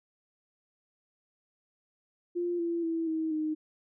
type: tone with pitch steps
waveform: sine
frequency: 349.2 / 338.9 / 328.8 / 319.1 / 309.7 Hz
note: F4 / E4 / E4 / D#4 / D#4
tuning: 0 / +48 / -4 / +44 / -8 cents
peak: -28 dBFS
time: 2.35-3.55 s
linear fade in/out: 20 ms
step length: 240 ms
effects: none